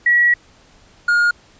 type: tone pair in turn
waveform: sine / triangle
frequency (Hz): 1924 / 1425.6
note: B6 / F6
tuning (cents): -46 / +35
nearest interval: perfect fourth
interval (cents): 519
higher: first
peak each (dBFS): -10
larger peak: neither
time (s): 0.06-0.34 / 1.08-1.31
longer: first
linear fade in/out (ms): 5
effects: pink hiss -50 dBFS RMS until 1.59 s + resampled to 16000 Hz